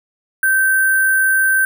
sine tone with sample-and-hold, 1552 Hz, G6, 18 cents flat, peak -11 dBFS, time 0.43-1.65 s, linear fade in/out 2 ms, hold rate 11025 Hz, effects none

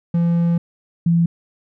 triangle / sine tone pair in turn, 170.2 / 168.93 Hz, F3 / E3, -44 / +43 cents, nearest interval unison, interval 13 cents, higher first, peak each -12 dBFS, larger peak neither, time 0.14-0.58 / 1.06-1.26 s, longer first, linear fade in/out 5 ms, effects none

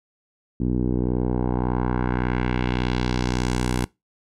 10% pulse tone with low-pass filter sweep, 61.74 Hz, B1, in tune, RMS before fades -23 dBFS, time 0.6-3.85 s, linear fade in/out 5 ms, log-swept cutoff 270 to 11000 Hz, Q 1.4, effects noise-tail reverb RT60 0.2 s tail -22 dB re dry

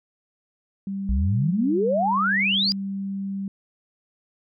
sine tone, 196 Hz, G3, in tune, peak -26 dBFS, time 0.87-3.48 s, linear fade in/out 2 ms
sine exponential sweep, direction up, 55.6 to 4981 Hz, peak -19 dBFS, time 1.09-2.72 s, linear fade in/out 0 ms
effects none

